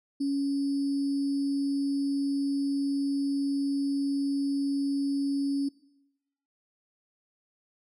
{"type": "tone with sample-and-hold", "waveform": "sine", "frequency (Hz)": 279.2, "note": "C#4", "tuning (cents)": 13, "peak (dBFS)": -25, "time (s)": [0.2, 5.69], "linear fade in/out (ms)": 10, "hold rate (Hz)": 4900, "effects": ["noise-tail reverb RT60 0.9 s tail -21 dB re dry", "low-pass 9000 Hz 12 dB/octave"]}